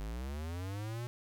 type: linear sweep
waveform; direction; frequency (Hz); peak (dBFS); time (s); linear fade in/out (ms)
square; up; 49 to 122.7; -38; 0-1.07; 0
effects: none